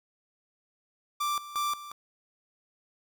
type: tone with tremolo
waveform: 45% pulse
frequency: 1176 Hz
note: D6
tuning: 2 cents sharp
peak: -27 dBFS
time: 1.2-1.92 s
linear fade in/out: 10 ms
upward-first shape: square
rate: 2.8 Hz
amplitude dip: 80%
effects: none